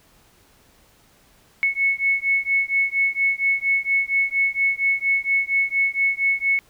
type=beating tone pair; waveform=sine; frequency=2200 / 2204.3 Hz; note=C#7 / C#7; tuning=-14 / -10 cents; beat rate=4.3 Hz; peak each=-21 dBFS; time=1.63-6.59 s; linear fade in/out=0 ms; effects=pink hiss -56 dBFS RMS until 6.69 s